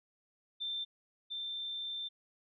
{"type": "tone pair in turn", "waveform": "sine", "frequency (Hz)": [3568, 3568], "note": ["A7", "A7"], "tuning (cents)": [23, 23], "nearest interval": "unison", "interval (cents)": 0, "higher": "neither", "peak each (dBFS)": [-35, -37], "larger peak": "first", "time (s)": [[0.6, 0.85], [1.3, 2.09]], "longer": "second", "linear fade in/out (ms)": 20, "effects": []}